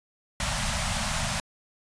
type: band-stop noise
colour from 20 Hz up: pink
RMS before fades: -28 dBFS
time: 0.4-1.4 s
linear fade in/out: 2 ms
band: 230 to 570 Hz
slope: 96 dB/octave
effects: resampled to 22050 Hz